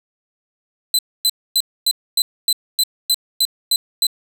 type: tone bursts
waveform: sawtooth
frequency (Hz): 4036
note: B7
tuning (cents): +37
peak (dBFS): -10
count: 11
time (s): 0.94-4.068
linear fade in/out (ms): 2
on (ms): 48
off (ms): 260
effects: none